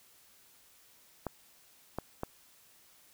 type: clicks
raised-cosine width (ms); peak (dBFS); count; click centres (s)
1; -20; 3; 1.267 / 1.986 / 2.234
effects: white hiss -62 dBFS RMS until 3.13 s